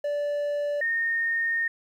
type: tone pair in turn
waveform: triangle / sine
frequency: 582 / 1838.2 Hz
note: D5 / A#6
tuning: -16 / -25 cents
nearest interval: octave + minor sixth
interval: 1991 cents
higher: second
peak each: -23 dBFS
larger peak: neither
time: 0.04-0.81 / 0.81-1.68 s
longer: second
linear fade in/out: 5 ms
effects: 10-bit